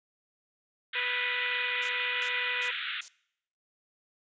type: band-pass noise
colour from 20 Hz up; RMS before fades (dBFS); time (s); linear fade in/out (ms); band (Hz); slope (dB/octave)
white; -35; 0.93-3.01; 5; 1300 to 3700; 96
type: harmonic tone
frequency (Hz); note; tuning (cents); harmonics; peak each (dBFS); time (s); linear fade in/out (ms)
493.9; B4; 0; 1 / 2 / 3 / 4 / 5 / 6; -44 / -43 / -42 / -34 / -34 / -43; 0.95-2.71; 5
type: noise bursts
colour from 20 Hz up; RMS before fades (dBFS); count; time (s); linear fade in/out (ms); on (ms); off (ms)
violet; -36; 4; 1.82-3.082; 2; 68; 330
effects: noise-tail reverb RT60 0.7 s tail -23 dB re dry + resampled to 16000 Hz